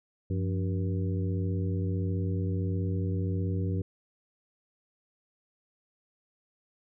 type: harmonic tone with a mistuned harmonic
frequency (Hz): 95.3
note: G2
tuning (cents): -48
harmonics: 1 / 2 / 3 / 4 / 5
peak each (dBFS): -28 / -34 / -38 / -40 / -42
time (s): 0.3-3.82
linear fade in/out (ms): 5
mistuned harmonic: 2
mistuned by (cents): -130
effects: none